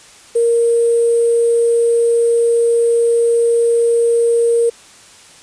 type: tone with sample-and-hold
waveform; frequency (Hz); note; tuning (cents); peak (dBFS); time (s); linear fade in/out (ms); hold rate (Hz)
sine; 467.5; A#4; +5; -10; 0.35-4.7; 10; 8820
effects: white hiss -42 dBFS RMS until 5.42 s + resampled to 22050 Hz